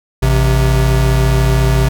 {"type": "tone pair together", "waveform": "square", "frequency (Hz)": [55.07, 130.81], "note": ["A1", "C3"], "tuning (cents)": [2, 0], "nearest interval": "octave + minor third", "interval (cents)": 1498, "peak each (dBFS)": -13, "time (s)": [0.22, 1.89], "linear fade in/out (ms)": 10, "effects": []}